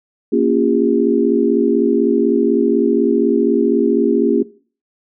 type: chord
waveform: sine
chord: Bb minor seventh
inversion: none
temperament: equal with one note detuned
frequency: 233.1 / 277.2 / 349.2 / 405.1 Hz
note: Bb3 / Db4 / F4 / Ab4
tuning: 0 / 0 / 0 / -43 cents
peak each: -17 dBFS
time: 0.32-4.43 s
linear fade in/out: 10 ms
effects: noise-tail reverb RT60 0.4 s tail -18 dB re dry